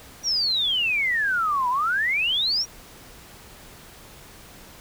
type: exponential two-way sweep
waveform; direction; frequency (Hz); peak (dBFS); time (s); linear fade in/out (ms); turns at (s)
sine; down then up; 5850 to 958 to 5850; -20; 0.23-2.66; 50; 1.69
effects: pink hiss -46 dBFS RMS until 4.8 s